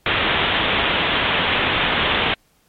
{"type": "low-pass noise", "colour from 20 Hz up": "white", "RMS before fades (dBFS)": -19, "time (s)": [0.06, 2.34], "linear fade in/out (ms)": 2, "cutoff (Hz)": 3600, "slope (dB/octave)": 96, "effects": ["pink hiss -60 dBFS RMS until 2.68 s", "MP3 64 kbps"]}